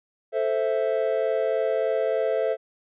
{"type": "chord", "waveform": "triangle", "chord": "A minor", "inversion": "none", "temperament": "equal", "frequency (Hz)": [440, 523.3, 659.3], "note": ["A4", "C5", "E5"], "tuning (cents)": [0, 0, 0], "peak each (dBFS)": -24, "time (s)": [0.32, 2.57], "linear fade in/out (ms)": 50, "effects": ["resampled to 8000 Hz"]}